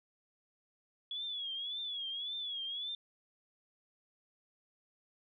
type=tone with vibrato; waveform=sine; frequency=3369 Hz; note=G#7; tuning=24 cents sharp; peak=-37 dBFS; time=1.11-2.95 s; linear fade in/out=2 ms; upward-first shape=triangle; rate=1.8 Hz; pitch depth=120 cents each way; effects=none